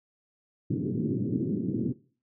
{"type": "band-pass noise", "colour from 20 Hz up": "white", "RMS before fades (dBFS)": -29, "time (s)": [0.7, 1.93], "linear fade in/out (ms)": 10, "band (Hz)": [110, 360], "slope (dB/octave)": 48, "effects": ["noise-tail reverb RT60 0.4 s tail -18 dB re dry"]}